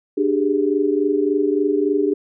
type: tone cluster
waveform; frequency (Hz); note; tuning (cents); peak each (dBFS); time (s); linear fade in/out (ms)
sine; 295.3 / 390.1 / 413.6; D4 / G4 / G#4; +10 / -8 / -7; -20; 0.17-2.14; 10
effects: none